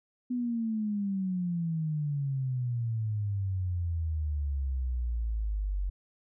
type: exponential sweep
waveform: sine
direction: down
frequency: 250.6 to 46.25 Hz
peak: -28 dBFS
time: 0.3-5.9 s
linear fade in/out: 10 ms
effects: none